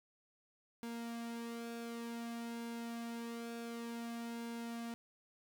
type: tone with flanger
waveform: sawtooth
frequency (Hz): 233.1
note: A#3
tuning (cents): 0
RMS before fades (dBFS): -44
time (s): 0.83-4.94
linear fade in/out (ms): 0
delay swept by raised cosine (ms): 1.6 to 3.3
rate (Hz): 0.55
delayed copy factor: -0.55
effects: none